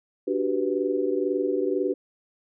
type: chord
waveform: sine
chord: G major seventh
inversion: second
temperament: equal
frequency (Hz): 293.7 / 370 / 392 / 493.9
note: D4 / F#4 / G4 / B4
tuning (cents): 0 / 0 / 0 / 0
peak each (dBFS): -29 / -27 / -27 / -29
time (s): 0.27-1.94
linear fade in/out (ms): 10
effects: none